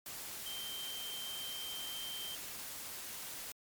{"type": "tone in noise", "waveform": "sine", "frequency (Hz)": 3136, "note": "G7", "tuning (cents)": 0, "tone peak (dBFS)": -42, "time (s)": [0.46, 2.35], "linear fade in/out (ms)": 2, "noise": "white", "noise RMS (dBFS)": -45, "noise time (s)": [0.06, 3.52], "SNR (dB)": 0, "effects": ["MP3 96 kbps"]}